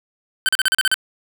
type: tone bursts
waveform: 25% pulse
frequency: 1539 Hz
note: G6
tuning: 32 cents flat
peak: -10 dBFS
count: 8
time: 0.46-0.942 s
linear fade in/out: 0 ms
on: 27 ms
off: 38 ms
effects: none